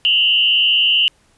sine tone with frequency modulation, 2907 Hz, F#7, 31 cents flat, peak -11 dBFS, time 0.05-1.08 s, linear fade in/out 0 ms, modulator 115 Hz, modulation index 1.3, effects pink hiss -56 dBFS RMS until 1.37 s + resampled to 24000 Hz

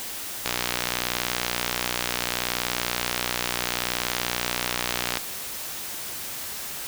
click train, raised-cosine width 0.2 ms, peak -6 dBFS, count 287, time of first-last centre 0.46-5.172 s, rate 60.7 Hz, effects white hiss -34 dBFS RMS until 6.87 s

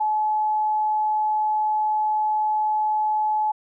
sine tone, 856 Hz, A5, 48 cents flat, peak -19 dBFS, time 0-3.52 s, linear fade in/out 10 ms, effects none

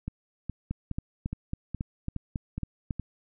two click trains, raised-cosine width 5 ms, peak -20 / -18 dBFS, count 8 / 9, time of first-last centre 0.08-2.997 / 0.71-2.908 s, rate 2.4 / 3.64 Hz, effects none

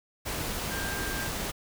sine tone in noise, 1591 Hz, G6, 25 cents sharp, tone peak -36 dBFS, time 0.7-1.29 s, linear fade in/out 20 ms, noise pink, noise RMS -33 dBFS, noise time 0.25-1.52 s, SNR -6 dB, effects none

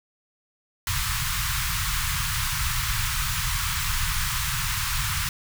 pink band-stop noise, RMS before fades -26 dBFS, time 0.87-5.29 s, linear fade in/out 2 ms, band 150 to 1000 Hz, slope 48 dB/octave, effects none

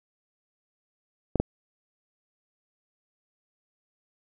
clicks, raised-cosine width 2 ms, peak -10 dBFS, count 2, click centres 1.357 / 1.4 s, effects none

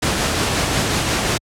pink noise with tremolo, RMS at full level -17 dBFS, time 0.02-1.38 s, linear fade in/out 10 ms, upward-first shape sine, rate 5.6 Hz, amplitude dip 25%, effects high-pass 60 Hz 12 dB/octave + low-pass 9000 Hz 12 dB/octave

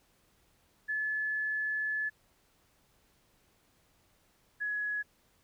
sine tone pair in turn, 1723 / 1684.6 Hz, A6 / G#6, -37 / +24 cents, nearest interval unison, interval 39 cents, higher first, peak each -30 / -31 dBFS, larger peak first, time 0.88-2.1 / 4.6-5.03 s, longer first, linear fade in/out 20 ms, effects pink hiss -69 dBFS RMS until 5.43 s

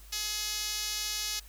5% pulse tone with band-pass filter, 422.3 Hz, G#4, 29 cents sharp, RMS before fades -34 dBFS, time 0.12-1.4 s, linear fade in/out 10 ms, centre 7300 Hz, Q 1.5, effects added 50 Hz sine -49 dBFS peak until 1.48 s + white hiss -56 dBFS RMS until 1.48 s

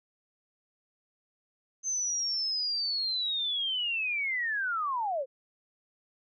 sine linear sweep, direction down, 6272 to 494.6 Hz, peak -28 dBFS, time 1.83-5.26 s, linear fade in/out 50 ms, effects none

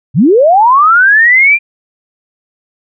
sine linear sweep, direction up, 107.1 to 2413 Hz, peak -3 dBFS, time 0.14-1.59 s, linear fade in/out 50 ms, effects none

